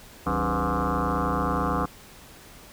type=tone with frequency modulation; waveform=sine; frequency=493.9 Hz; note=B4; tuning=in tune; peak=-22 dBFS; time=0.26-1.86 s; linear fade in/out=10 ms; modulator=113 Hz; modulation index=7.2; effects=pink hiss -48 dBFS RMS until 2.72 s